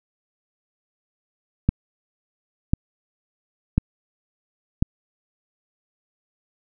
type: click train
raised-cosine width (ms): 5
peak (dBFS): -4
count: 4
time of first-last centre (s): 1.69-4.825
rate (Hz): 0.957
effects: none